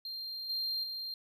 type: tone with level steps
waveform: triangle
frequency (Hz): 4186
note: C8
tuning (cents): 0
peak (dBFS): -37 / -31 / -36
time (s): 0.05-1.14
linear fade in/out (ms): 2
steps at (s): 0.49 / 0.83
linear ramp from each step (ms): 10
effects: none